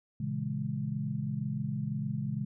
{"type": "chord", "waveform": "sine", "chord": "A# half-diminished seventh", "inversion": "none", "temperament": "equal", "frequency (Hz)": [116.54, 138.59, 164.81, 207.7], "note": ["A#2", "C#3", "E3", "G#3"], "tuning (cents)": [0, 0, 0, 0], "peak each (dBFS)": [-39, -34, -39, -36], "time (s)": [0.2, 2.45], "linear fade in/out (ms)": 5, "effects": []}